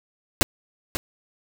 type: noise with echo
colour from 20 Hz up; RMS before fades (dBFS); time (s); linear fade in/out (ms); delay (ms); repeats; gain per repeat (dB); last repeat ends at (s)
pink; -17; 0.41-0.43; 0; 540; 1; -10; 0.97
effects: none